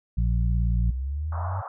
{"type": "harmonic tone", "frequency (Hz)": 58, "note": "A#1", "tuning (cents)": -8, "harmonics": [1, 2, 3], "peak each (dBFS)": [-21, -27, -31], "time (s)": [0.17, 0.91], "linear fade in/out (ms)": 10}
{"type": "exponential sweep", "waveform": "sine", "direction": "up", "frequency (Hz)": [55.8, 98], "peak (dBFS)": -26, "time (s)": [0.76, 1.62], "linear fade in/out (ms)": 20}
{"type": "band-pass noise", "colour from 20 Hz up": "pink", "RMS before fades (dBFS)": -36, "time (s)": [1.32, 1.68], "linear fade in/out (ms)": 2, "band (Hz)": [630, 1300], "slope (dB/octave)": 48}
{"effects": []}